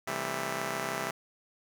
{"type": "chord", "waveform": "5% pulse", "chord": "A minor seventh", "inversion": "first", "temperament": "just", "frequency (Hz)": [132, 165, 198, 220], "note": ["C3", "E3", "G3", "A3"], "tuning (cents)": [16, 2, 18, 0], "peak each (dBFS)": -28, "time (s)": [0.07, 1.11], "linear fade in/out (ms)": 5, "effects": []}